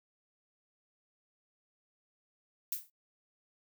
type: noise with exponential decay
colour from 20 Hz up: violet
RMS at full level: -31 dBFS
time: 2.72-2.9 s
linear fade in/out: 1 ms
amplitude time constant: 38 ms
effects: noise-tail reverb RT60 0.1 s tail -22 dB re dry